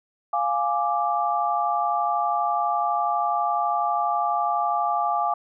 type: chord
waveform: sine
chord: D diminished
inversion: first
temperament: equal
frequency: 698.5 / 830.6 / 1174.7 Hz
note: F5 / Ab5 / D6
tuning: 0 / 0 / 0 cents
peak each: -25 dBFS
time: 0.33-5.34 s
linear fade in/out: 5 ms
effects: none